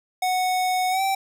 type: tone with pitch glide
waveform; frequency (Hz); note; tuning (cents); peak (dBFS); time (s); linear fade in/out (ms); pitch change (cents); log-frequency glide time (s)
square; 738 to 775.6; F#5 to G5; -5 to -19; -21; 0.22-1.15; 5; +86; 0.9-1.02
effects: none